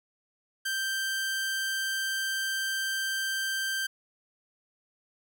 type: tone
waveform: sawtooth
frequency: 1568 Hz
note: G6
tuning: in tune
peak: -25 dBFS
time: 0.65-3.87 s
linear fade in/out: 10 ms
effects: none